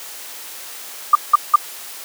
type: tone bursts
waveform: sine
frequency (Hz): 1190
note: D6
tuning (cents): +22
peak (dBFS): -4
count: 3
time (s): 1.13-1.559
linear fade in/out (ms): 5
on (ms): 23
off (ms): 180
effects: white hiss -34 dBFS RMS until 2.04 s + high-pass 400 Hz 12 dB/octave